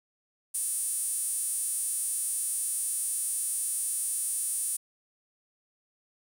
sawtooth tone with high-pass filter, 436 Hz, A4, 16 cents flat, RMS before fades -31 dBFS, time 0.54-4.77 s, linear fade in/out 10 ms, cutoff 9400 Hz, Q 8.1, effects none

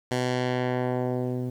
10% pulse tone with low-pass filter sweep, 125.6 Hz, B2, 30 cents sharp, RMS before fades -27 dBFS, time 0.11-1.5 s, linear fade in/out 5 ms, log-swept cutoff 10000 to 250 Hz, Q 0.77, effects 9-bit

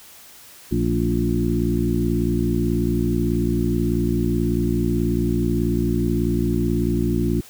harmonic tone with a mistuned harmonic, 58.27 Hz, A#1, in tune, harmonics 1 / 2 / 3 / 4 / 5 / 6, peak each -25 / -25 / -25 / -25 / -25 / -25 dBFS, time 0.71-7.41 s, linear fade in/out 10 ms, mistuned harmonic 4, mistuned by -49 cents, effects white hiss -45 dBFS RMS until 7.49 s

